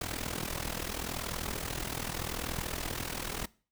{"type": "noise with amplitude modulation", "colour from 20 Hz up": "pink", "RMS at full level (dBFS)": -33, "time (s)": [0.01, 3.46], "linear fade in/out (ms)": 5, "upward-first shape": "sine", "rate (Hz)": 40.8, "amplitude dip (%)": 80, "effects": ["noise-tail reverb RT60 0.4 s tail -22 dB re dry"]}